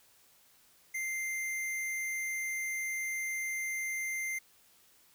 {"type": "tone", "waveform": "square", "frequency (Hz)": 2091, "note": "C7", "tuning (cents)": -2, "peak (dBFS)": -34, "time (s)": [0.94, 4.39], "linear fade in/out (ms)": 10, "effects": ["white hiss -64 dBFS RMS until 5.14 s"]}